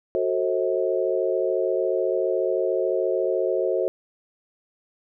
sine chord, F# diminished seventh, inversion none, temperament just, 370 / 444 / 532.8 / 639.4 Hz, F#4 / A4 / C5 / Eb5, 0 / +16 / +31 / +47 cents, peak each -25 / -27 / -25 / -28 dBFS, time 0.15-3.88 s, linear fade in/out 0 ms, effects none

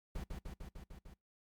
brown noise with echo, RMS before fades -41 dBFS, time 0.15-0.24 s, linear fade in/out 5 ms, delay 150 ms, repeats 6, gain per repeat -2 dB, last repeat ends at 1.14 s, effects noise-tail reverb RT60 0.2 s tail -24 dB re dry + MP3 96 kbps

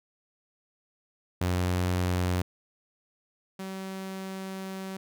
sawtooth tone pair in turn, 90.1 / 190.92 Hz, F#2 / G3, -45 / -45 cents, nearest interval octave + minor second, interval 1300 cents, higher second, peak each -21 / -31 dBFS, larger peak first, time 1.41-2.42 / 3.59-4.97 s, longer second, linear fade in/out 5 ms, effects none

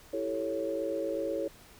sine chord, A dominant seventh, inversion second, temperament equal, 329.6 / 392 / 440 / 554.4 Hz, E4 / G4 / A4 / C#5, 0 / 0 / 0 / 0 cents, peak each -36 / -39 / -36 / -33 dBFS, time 0.13-1.48 s, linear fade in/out 5 ms, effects pink hiss -55 dBFS RMS until 1.79 s

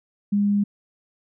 sine tone, 203.5 Hz, G#3, 35 cents flat, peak -17 dBFS, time 0.32-0.64 s, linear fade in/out 10 ms, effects none

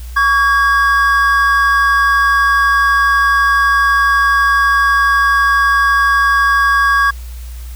triangle tone pair together, 1128 / 1636 Hz, C#6 / G#6, +30 / -26 cents, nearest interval tritone, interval 644 cents, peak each -10 dBFS, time 0.16-7.11 s, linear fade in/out 10 ms, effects added 60 Hz sine -25 dBFS peak until 7.75 s + white hiss -41 dBFS RMS until 7.75 s

